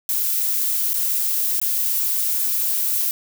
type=noise with dropouts; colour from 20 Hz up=violet; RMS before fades=-21 dBFS; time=0.09-3.11 s; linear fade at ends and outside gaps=1 ms; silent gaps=0.933-0.941 / 1.6-1.615 s; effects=none